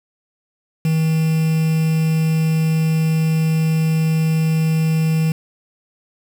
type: tone with quantisation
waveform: triangle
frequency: 159.6 Hz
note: D#3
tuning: 44 cents sharp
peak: -12 dBFS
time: 0.85-5.32 s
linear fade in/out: 2 ms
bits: 5
effects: none